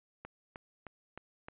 click train, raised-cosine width 0.5 ms, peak -29 dBFS, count 5, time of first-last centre 0.25-1.485 s, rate 3.24 Hz, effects resampled to 8000 Hz

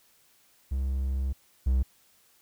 triangle tone pair in turn, 66.6 / 64.41 Hz, C2 / C2, +31 / -27 cents, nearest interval minor second, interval 58 cents, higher first, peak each -24 / -19 dBFS, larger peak second, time 0.71-1.33 / 1.66-1.83 s, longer first, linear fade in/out 10 ms, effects white hiss -63 dBFS RMS until 2.41 s

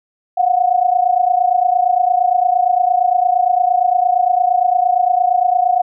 sine tone pair together, 710.3 / 739 Hz, F5 / F#5, +29 / -2 cents, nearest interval minor second, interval 69 cents, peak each -14 dBFS, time 0.37-5.82 s, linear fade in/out 10 ms, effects none

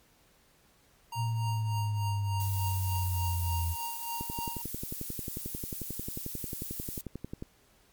square tone with tremolo, 932.3 Hz, A#5, in tune, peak -34 dBFS, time 1.12-4.62 s, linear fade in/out 5 ms, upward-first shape triangle, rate 3.4 Hz, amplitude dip 80%
sine exponential sweep, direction down, 116.54 to 83.5 Hz, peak -28 dBFS, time 1.15-3.76 s, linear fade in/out 50 ms
violet noise, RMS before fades -39 dBFS, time 2.4-7.01 s, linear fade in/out 0 ms
click train, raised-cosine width 3 ms, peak -24 dBFS, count 37, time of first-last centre 4.21-7.424 s, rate 11.2 Hz
effects pink hiss -64 dBFS RMS until 7.92 s + MP3 96 kbps

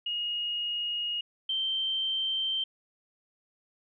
sine tone pair in turn, 2871 / 3127 Hz, F7 / G7, +47 / -5 cents, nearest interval minor second, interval 148 cents, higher second, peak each -29 / -27 dBFS, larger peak second, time 0.06-1.21 / 1.49-2.64 s, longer neither, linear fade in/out 5 ms, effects none

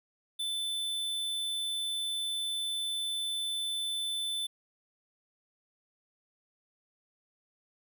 square tone, 3520 Hz, A7, in tune, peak -32 dBFS, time 0.39-4.47 s, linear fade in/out 10 ms, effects none

